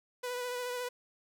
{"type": "tone with vibrato", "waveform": "sawtooth", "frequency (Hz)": 493.9, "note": "B4", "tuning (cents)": 0, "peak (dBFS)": -31, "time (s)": [0.23, 0.89], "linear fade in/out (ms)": 10, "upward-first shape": "triangle", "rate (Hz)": 14, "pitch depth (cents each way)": 27, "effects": []}